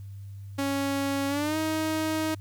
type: tone with pitch glide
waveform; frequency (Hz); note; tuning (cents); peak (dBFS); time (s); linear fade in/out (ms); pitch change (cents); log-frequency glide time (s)
sawtooth; 277.2 to 314.8; C#4 to D#4; 0 to +20; -22; 0.58-2.35; 10; +220; 1.28-1.57
effects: added 99 Hz sine -38 dBFS peak until 2.4 s + white hiss -65 dBFS RMS until 2.4 s